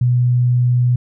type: tone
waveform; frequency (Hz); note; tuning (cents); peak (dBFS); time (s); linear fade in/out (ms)
sine; 123.3; B2; -2; -11; 0.01-0.96; 5
effects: none

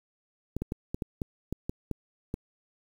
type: clicks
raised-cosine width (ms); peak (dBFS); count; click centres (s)
3; -18; 10; 0.566 / 0.62 / 0.721 / 0.945 / 1.022 / 1.218 / 1.526 / 1.695 / 1.913 / 2.341
effects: 8-bit

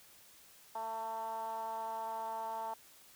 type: tone with band-pass filter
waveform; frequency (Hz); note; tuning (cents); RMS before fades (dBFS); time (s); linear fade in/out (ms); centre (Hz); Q
10% pulse; 223.8; A3; +30; -40; 0.75-2.74; 5; 830; 9.5
effects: white hiss -60 dBFS RMS until 3.15 s

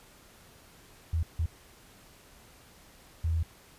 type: tone bursts at uneven times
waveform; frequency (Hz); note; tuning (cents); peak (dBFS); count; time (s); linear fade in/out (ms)
sine; 81.7; E2; -15; -25; 3; 1.13-1.23 / 1.39-1.46 / 3.24-3.43; 5
effects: pink hiss -56 dBFS RMS until 3.78 s + resampled to 32000 Hz

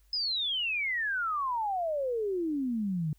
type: exponential sweep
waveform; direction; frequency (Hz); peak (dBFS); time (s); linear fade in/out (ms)
sine; down; 5130 to 146.83; -28; 0.13-3.13; 2
effects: added 50 Hz sine -60 dBFS peak until 3.18 s + white hiss -71 dBFS RMS until 3.18 s

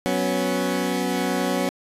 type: chord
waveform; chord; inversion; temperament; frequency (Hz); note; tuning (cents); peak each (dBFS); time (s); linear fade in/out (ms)
20% pulse; F# suspended fourth; none; equal; 185 / 246.9 / 277.2; F#3 / B3 / C#4; 0 / 0 / 0; -21; 0.06-1.69; 0
effects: resampled to 32000 Hz

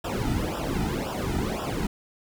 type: noise with flanger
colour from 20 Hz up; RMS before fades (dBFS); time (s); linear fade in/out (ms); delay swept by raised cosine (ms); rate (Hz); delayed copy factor
brown; -28; 0.04-1.87; 5; 0.46 to 1.86; 1.9; -1
effects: none

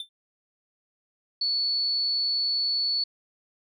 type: tone with exponential decay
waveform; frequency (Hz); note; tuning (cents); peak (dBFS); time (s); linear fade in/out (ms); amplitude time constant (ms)
triangle; 3555; A7; +17; -27; 0-0.09; 2; 19
type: tone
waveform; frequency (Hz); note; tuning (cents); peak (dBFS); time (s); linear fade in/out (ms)
sine; 4435; C#8; 0; -23; 1.41-3.04; 5
effects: none

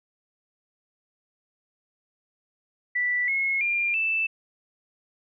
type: tone with pitch steps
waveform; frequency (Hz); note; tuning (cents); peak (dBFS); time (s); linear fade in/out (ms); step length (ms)
sine; 1969 / 2172 / 2396 / 2644; B6 / C#7 / D7 / E7; -6 / -36 / +34 / +5; -22; 2.95-4.27; 10; 330
effects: none

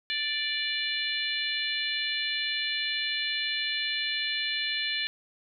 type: harmonic tone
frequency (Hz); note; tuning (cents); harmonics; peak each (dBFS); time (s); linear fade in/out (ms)
587.3; D5; 0; 3 / 4 / 5 / 6 / 7; -34 / -34 / -34 / -34 / -34; 0.1-5.07; 0
effects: none

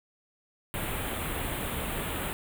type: band-stop noise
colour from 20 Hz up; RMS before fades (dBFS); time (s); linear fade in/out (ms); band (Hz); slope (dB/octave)
pink; -33; 0.74-2.33; 0; 3600 to 8300; 48
effects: none

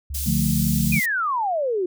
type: tone with pitch glide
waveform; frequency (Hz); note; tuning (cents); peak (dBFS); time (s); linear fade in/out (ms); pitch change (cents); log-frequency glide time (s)
sine; 69.9 to 70.35; C#2 to C#2; +15 to +26; -27; 0.1-0.96; 5; +11; 0.21-0.52
type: high-pass noise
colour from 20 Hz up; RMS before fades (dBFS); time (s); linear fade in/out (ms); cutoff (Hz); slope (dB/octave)
white; -29; 0.14-1.06; 10; 4800; 12
type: chord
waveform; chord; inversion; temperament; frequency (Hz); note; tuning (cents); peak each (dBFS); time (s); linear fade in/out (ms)
sine; D minor; none; just; 146.83 / 176.2 / 220.2; D3 / F3 / A3; 0 / +16 / +2; -23; 0.26-1; 10
type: exponential sweep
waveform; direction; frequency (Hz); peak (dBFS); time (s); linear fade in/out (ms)
sine; down; 2516 to 347.4; -20; 0.92-1.86; 5
effects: none

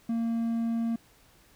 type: tone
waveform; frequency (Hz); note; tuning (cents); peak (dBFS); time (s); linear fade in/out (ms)
triangle; 230; A#3; -23; -24; 0.09-0.96; 5
effects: pink hiss -60 dBFS RMS until 1.55 s

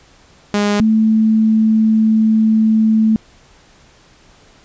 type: tone pair in turn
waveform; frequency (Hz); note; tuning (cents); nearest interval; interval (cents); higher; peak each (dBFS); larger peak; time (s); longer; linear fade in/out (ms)
sawtooth / sine; 205.7 / 219.5; G#3 / A3; -16 / -4; minor second; 112; second; -9; neither; 0.54-0.8 / 0.8-3.16; second; 0
effects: pink hiss -48 dBFS RMS until 4.64 s + resampled to 16000 Hz

